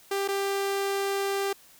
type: tone with dropouts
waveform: sawtooth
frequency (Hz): 395.2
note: G4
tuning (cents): +14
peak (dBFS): -22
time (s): 0.11-1.53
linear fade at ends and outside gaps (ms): 5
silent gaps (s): 0.278-0.285
effects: white hiss -55 dBFS RMS until 1.79 s